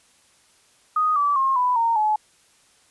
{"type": "tone with pitch steps", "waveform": "sine", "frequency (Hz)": [1244.5, 1154.5, 1071, 993.5, 921.6, 854.9], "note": ["D#6", "D6", "C6", "B5", "A#5", "G#5"], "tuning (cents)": [0, -30, 40, 10, -20, 50], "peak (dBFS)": -17, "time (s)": [0.96, 2.16], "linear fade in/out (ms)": 5, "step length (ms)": 200, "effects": ["white hiss -58 dBFS RMS until 2.9 s", "resampled to 24000 Hz"]}